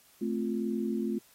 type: chord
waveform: sine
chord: F major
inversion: first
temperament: equal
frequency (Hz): 220 / 261.6 / 349.2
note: A3 / C4 / F4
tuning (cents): 0 / 0 / 0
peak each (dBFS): -31 / -35 / -34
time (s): 0.21-1.19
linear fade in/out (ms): 10
effects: white hiss -61 dBFS RMS until 1.34 s + AAC 48 kbps